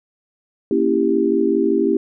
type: chord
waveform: sine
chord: A# diminished seventh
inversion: none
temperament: equal with one note detuned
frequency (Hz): 233.1 / 277.2 / 329.6 / 395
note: A#3 / C#4 / E4 / G4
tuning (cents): 0 / 0 / 0 / +13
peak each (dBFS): -22 / -21 / -19 / -18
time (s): 0.71-1.97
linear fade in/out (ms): 2
effects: none